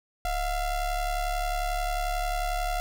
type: ring-modulated tone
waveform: square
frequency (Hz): 340.4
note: F4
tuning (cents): -44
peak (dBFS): -24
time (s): 0.25-2.8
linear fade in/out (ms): 0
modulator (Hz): 376
effects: none